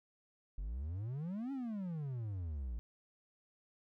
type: exponential two-way sweep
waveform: triangle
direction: up then down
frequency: 44.31 to 281.4 to 54.5 Hz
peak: -36 dBFS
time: 0.58-2.79 s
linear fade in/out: 0 ms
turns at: 1.52 s
effects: none